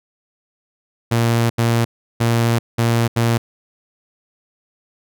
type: tone bursts at uneven times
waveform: sawtooth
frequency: 116.54 Hz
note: A#2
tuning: in tune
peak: -10 dBFS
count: 5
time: 1.11-1.5 / 1.58-1.85 / 2.2-2.59 / 2.78-3.08 / 3.16-3.38 s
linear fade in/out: 10 ms
effects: none